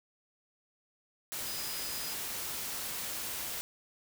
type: tone in noise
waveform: sine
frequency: 4974 Hz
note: D#8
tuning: 1 cent flat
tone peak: -43 dBFS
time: 1.46-2.14 s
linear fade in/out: 0 ms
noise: white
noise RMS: -38 dBFS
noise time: 1.32-3.61 s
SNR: -8 dB
effects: none